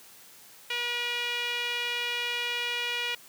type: tone with band-pass filter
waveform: sawtooth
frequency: 481.3 Hz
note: B4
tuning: 45 cents flat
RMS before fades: -31 dBFS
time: 0.7-3.15 s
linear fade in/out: 5 ms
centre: 2700 Hz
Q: 3.2
effects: white hiss -52 dBFS RMS until 3.28 s + high-pass 100 Hz 12 dB/octave